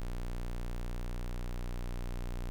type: tone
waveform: square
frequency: 30.13 Hz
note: B0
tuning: 42 cents flat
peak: -35 dBFS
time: 0-2.5 s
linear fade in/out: 0 ms
effects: none